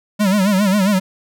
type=tone with vibrato; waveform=square; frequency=197.9 Hz; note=G3; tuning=17 cents sharp; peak=-13 dBFS; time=0.19-1 s; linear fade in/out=20 ms; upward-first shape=sine; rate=7.4 Hz; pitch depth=120 cents each way; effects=none